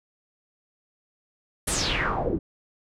pink noise with low-pass filter sweep, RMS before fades -26 dBFS, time 1.67-2.39 s, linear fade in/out 10 ms, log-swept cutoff 11000 to 280 Hz, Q 4.9, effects none

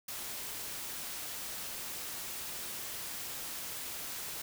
white noise, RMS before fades -41 dBFS, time 0.08-4.42 s, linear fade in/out 5 ms, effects none

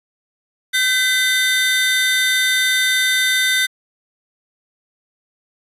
45% pulse tone cluster, 1538 / 2015 / 3617 Hz, G6 / B6 / A7, -33 / +34 / +47 cents, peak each -19 dBFS, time 0.73-3.67 s, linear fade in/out 20 ms, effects resampled to 32000 Hz

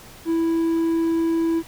triangle tone, 329.6 Hz, E4, in tune, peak -16 dBFS, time 0.25-1.63 s, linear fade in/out 50 ms, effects pink hiss -44 dBFS RMS until 1.67 s

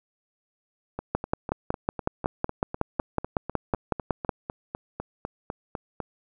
two click trains, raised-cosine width 1 ms, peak -17 / -9 dBFS, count 21 / 18, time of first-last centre 0.99-6.003 / 1.15-4.292 s, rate 3.99 / 5.41 Hz, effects none

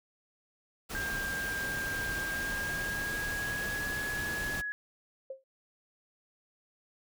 pink noise, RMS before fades -39 dBFS, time 0.89-4.62 s, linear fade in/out 20 ms
sine tone with pitch glide, 1598 to 1680.4 Hz, G6 to G#6, +33 to +20 cents, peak -33 dBFS, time 0.95-4.72 s, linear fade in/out 0 ms, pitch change +87 cents, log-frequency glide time 2.2-3.99 s
sine tone with exponential decay, 532 Hz, C5, 29 cents sharp, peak -34 dBFS, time 5.3-5.44 s, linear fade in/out 5 ms, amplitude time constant 29 ms
effects none

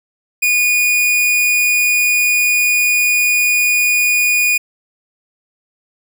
45% pulse tone, 2455 Hz, D#7, 24 cents flat, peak -11 dBFS, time 0.42-4.58 s, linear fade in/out 10 ms, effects none

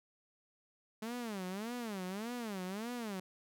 sawtooth tone with vibrato, 211.5 Hz, G#3, 32 cents sharp, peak -35 dBFS, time 1.02-3.2 s, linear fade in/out 5 ms, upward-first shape sine, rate 1.7 Hz, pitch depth 260 cents each way, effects none

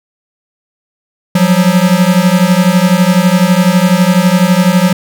square beating tone pair, 175.7 / 187.7 Hz, F3 / F#3, +11 / +25 cents, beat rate 12 Hz, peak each -10 dBFS, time 1.35-4.93 s, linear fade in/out 5 ms, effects none

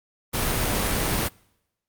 pink noise, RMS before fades -24 dBFS, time 0.33-1.29 s, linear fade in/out 20 ms, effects noise-tail reverb RT60 0.9 s tail -26 dB re dry + Opus 32 kbps

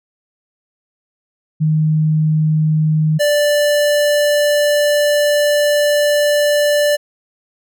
sine / square tone pair in turn, 155.56 / 587.3 Hz, D#3 / D5, 0 / 0 cents, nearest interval octave + major seventh, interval 2300 cents, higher second, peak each -11 / -12 dBFS, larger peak first, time 1.6-3.19 / 3.19-6.97 s, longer second, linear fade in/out 20 ms, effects none

